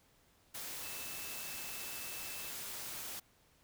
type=tone in noise; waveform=sine; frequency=2632 Hz; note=E7; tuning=3 cents flat; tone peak=-51 dBFS; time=0.83-2.51 s; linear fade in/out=10 ms; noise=white; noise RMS=-44 dBFS; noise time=0.54-3.2 s; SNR=-10 dB; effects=pink hiss -69 dBFS RMS until 3.63 s